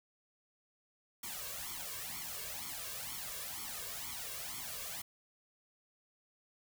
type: noise with flanger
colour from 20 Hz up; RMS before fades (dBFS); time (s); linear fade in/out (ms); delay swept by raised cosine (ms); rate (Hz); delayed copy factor
white; -43; 1.23-5.02; 5; 0.9 to 1.84; 2.1; +0.85
effects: none